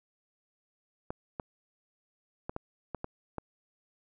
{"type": "clicks", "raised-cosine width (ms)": 1, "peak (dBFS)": -21, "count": 7, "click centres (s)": [1.105, 1.398, 2.495, 2.564, 2.947, 3.044, 3.383], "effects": []}